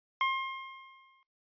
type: tone with exponential decay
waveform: 25% pulse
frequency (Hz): 1066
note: C6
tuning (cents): +32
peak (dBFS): -21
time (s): 0.21-1.23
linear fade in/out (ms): 1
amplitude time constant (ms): 220
effects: noise-tail reverb RT60 0.4 s tail -26 dB re dry + resampled to 11025 Hz